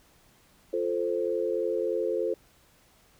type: chord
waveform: sine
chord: F major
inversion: none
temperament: equal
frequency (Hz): 349.2 / 440 / 523.3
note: F4 / A4 / C5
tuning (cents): 0 / 0 / 0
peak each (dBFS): -31 / -29 / -30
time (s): 0.73-2.34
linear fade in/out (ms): 5
effects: pink hiss -61 dBFS RMS until 3.19 s